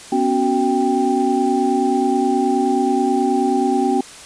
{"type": "tone cluster", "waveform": "sine", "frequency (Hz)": [248.2, 277.6, 372.8, 789], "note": ["B3", "C#4", "F#4", "G5"], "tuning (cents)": [9, 3, 13, 11], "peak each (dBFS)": -20, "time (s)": [0.12, 4.01], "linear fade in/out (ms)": 5, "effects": ["white hiss -38 dBFS RMS until 4.25 s", "resampled to 22050 Hz"]}